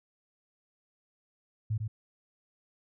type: tone with echo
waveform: sine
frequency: 108.5 Hz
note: A2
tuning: 24 cents flat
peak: -27 dBFS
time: 1.7-1.78 s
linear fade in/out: 10 ms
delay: 100 ms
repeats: 1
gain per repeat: -4 dB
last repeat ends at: 1.88 s
effects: none